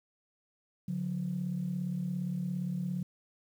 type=tone pair together; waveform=sine; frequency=143.74 / 181.1 Hz; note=D3 / F#3; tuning=-37 / -37 cents; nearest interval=major third; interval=400 cents; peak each=-36 / -32 dBFS; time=0.88-3.03 s; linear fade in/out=5 ms; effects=tanh soft clip ceiling -25 dBFS + 10-bit